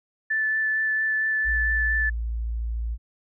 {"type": "tone with vibrato", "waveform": "sine", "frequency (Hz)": 1752, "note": "A6", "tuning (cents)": -8, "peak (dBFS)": -21, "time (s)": [0.3, 2.1], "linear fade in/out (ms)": 10, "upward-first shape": "sine", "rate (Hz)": 4.4, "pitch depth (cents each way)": 9}
{"type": "tone", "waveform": "sine", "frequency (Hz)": 56.9, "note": "A#1", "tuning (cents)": -41, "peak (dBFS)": -25, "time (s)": [1.44, 2.98], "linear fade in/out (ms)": 50}
{"effects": []}